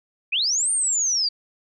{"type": "linear two-way sweep", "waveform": "sine", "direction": "up then down", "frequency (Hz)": [2349, 9030, 4592], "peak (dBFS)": -19, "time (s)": [0.32, 1.29], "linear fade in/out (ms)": 10, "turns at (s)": 0.71, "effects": []}